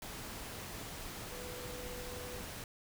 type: tone in noise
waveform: sine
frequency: 494.6 Hz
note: B4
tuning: 3 cents sharp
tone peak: -47 dBFS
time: 1.32-2.41 s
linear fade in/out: 2 ms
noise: pink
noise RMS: -45 dBFS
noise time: 0.02-2.64 s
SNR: -5 dB
effects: none